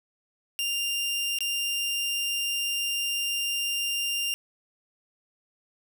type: tone with dropouts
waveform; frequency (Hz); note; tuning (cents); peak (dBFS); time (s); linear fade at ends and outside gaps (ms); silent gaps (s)
sawtooth; 2794; F7; 0; -23; 0.59-4.34; 0; 1.387-1.406
effects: none